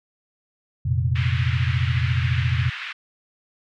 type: chord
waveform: sine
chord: F suspended fourth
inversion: none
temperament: equal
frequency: 87.31 / 116.54 / 130.81 Hz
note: F2 / Bb2 / C3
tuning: 0 / 0 / 0 cents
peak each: -23 dBFS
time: 0.85-2.7 s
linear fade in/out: 10 ms
type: band-pass noise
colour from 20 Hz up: white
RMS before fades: -33 dBFS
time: 1.15-2.93 s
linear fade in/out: 10 ms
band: 1400 to 2800 Hz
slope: 24 dB/octave
effects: none